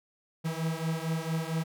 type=beating tone pair; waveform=45% pulse; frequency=160 / 164.4 Hz; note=D#3 / E3; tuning=+49 / -4 cents; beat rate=4.4 Hz; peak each=-32 / -33 dBFS; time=0.44-1.64 s; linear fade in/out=20 ms; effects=none